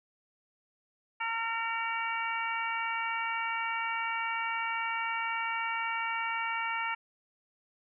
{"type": "harmonic tone with a mistuned harmonic", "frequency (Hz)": 456.4, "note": "A#4", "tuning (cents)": -37, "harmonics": [2, 3, 4, 5, 6], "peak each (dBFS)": [-35, -36, -39, -36, -40], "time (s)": [1.2, 6.95], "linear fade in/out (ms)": 10, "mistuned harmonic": 6, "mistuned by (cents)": 25, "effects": []}